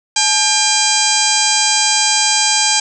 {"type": "harmonic tone with a mistuned harmonic", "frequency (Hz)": 800, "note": "G5", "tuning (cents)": 35, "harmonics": [1, 2, 3, 4, 5, 6, 7, 8, 9, 10], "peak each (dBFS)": [-20, -24, -21, -21, -22, -18, -22, -19, -21, -21], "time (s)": [0.16, 2.8], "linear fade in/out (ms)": 5, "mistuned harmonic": 1, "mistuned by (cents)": 110, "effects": []}